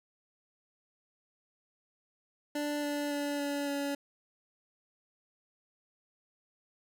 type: tone with pitch steps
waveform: 25% pulse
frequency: 293.7 / 291 / 288.3 / 285.7 / 283 Hz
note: D4 / D4 / D4 / D4 / C#4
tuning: 0 / -16 / -32 / -48 / +36 cents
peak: -28 dBFS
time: 2.55-3.95 s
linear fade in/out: 5 ms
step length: 280 ms
effects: none